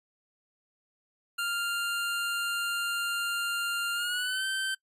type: tone with pitch glide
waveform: 25% pulse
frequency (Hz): 1396.9 to 1550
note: F6 to G6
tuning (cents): 0 to -20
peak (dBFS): -25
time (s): 1.38-4.75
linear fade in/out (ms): 10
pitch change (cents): +180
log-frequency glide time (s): 3.94-4.45
effects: noise-tail reverb RT60 0.1 s tail -23 dB re dry + resampled to 32000 Hz